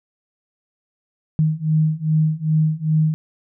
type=beating tone pair; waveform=sine; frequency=154.9 / 157.4 Hz; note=D#3 / D#3; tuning=-7 / +20 cents; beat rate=2.5 Hz; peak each=-19 / -18 dBFS; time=1.39-3.14 s; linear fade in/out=0 ms; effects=none

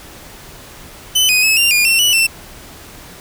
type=tone with pitch steps; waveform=sawtooth; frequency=3024 / 2498 / 2586 / 2780 / 2427 / 2709 / 2949 / 2686 Hz; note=F#7 / D#7 / E7 / F7 / D#7 / E7 / F#7 / E7; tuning=+37 / +6 / -34 / -9 / -44 / +47 / -6 / +32 cents; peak=-7 dBFS; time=1.15-2.27 s; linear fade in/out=10 ms; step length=140 ms; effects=pink hiss -37 dBFS RMS until 3.2 s

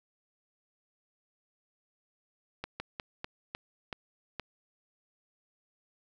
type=slowing click train; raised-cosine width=0.3 ms; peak=-20 dBFS; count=7; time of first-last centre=2.64-4.397 s; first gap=160 ms; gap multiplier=1.24; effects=none

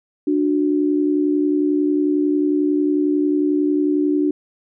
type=tone pair together; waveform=sine; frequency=296.1 / 367.2 Hz; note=D4 / F#4; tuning=+14 / -13 cents; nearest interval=major third; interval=373 cents; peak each=-16 / -21 dBFS; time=0.27-4.31 s; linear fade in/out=5 ms; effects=none

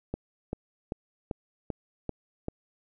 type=click train; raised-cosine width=2 ms; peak=-18 dBFS; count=7; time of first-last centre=0.14-2.484 s; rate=2.56 Hz; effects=none

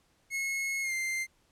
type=tone with pitch glide; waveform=45% pulse; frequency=2175 to 2092 Hz; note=C#7 to C7; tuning=-33 to -1 cents; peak=-30 dBFS; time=0.3-1.27 s; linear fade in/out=50 ms; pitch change=-68 cents; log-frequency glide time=0.82-0.93 s; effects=pink hiss -69 dBFS RMS until 1.51 s + low-pass 11000 Hz 12 dB/octave

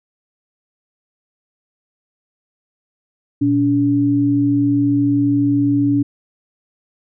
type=tone pair together; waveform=sine; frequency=120 / 285.4 Hz; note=B2 / D4; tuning=-49 / -49 cents; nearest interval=octave + minor third; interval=1500 cents; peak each=-20 / -13 dBFS; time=3.41-6.03 s; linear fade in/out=10 ms; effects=none

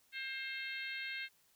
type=harmonic tone; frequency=531 Hz; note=C5; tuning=25 cents sharp; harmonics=3 / 4 / 5 / 6 / 7 / 8; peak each=-45 / -43 / -47 / -51 / -51 / -51 dBFS; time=0.12-1.29 s; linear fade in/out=50 ms; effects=white hiss -71 dBFS RMS until 1.55 s

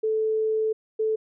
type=tone pair in turn; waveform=sine; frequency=437.4 / 437.4 Hz; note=A4 / A4; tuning=-10 / -10 cents; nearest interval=unison; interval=0 cents; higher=neither; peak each=-21 dBFS; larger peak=neither; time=0.03-0.73 / 0.99-1.16 s; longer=first; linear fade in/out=10 ms; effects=none

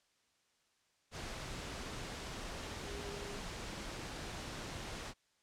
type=tone in noise; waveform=sine; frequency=404.5 Hz; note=G#4; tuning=46 cents flat; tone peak=-47 dBFS; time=2.84-3.4 s; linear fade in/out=50 ms; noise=pink; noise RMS=-44 dBFS; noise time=1.11-5.14 s; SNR=-6 dB; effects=white hiss -75 dBFS RMS until 5.42 s + low-pass 7000 Hz 12 dB/octave

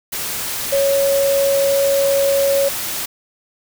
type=tone in noise; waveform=sine; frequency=554.4 Hz; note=C#5; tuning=in tune; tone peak=-13 dBFS; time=0.72-2.69 s; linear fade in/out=10 ms; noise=white; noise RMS=-24 dBFS; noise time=0.12-3.06 s; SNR=+8 dB; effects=none

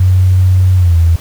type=tone with pitch glide; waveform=sine; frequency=92.5 to 83.37 Hz; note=F#2 to E2; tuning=0 to +20 cents; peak=-5 dBFS; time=0-1.16 s; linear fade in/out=5 ms; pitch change=-180 cents; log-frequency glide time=0.76-0.96 s; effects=pink hiss -34 dBFS RMS until 1.2 s

